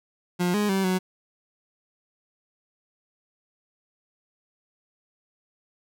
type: tone with pitch steps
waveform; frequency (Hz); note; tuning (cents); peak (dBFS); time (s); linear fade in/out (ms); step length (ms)
30% pulse; 177.7 / 207.9 / 192.6 / 185.1; F3 / G#3 / G3 / F#3; +30 / +2 / -30 / +1; -19; 0.39-0.99; 20; 150
effects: none